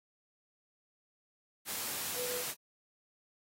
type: tone in noise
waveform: sine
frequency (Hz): 494.1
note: B4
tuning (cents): +1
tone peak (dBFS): -39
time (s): 2.15-2.44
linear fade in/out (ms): 50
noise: white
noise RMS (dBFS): -38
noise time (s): 1.65-2.55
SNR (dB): -4
effects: high-pass 100 Hz 12 dB/octave + AAC 48 kbps